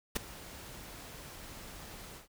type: noise with ADSR envelope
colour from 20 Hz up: pink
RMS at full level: -29 dBFS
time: 0.15-2.28 s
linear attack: 14 ms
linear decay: 10 ms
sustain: -19 dB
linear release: 130 ms
effects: none